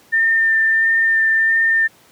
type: tone with vibrato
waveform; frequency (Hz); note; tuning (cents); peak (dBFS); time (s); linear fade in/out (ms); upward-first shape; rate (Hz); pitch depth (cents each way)
sine; 1800; A6; +39; -12; 0.12-1.88; 20; sine; 1.5; 12
effects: pink hiss -50 dBFS RMS until 2.11 s + high-pass 150 Hz 12 dB/octave